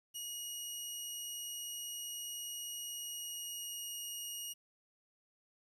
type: tone with pitch glide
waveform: 15% pulse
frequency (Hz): 2891 to 2874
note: F#7 to F7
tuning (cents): -41 to +49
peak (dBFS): -34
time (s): 0.14-4.54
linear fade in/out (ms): 20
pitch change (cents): -10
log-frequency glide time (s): 2.84-3.93
effects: 11-bit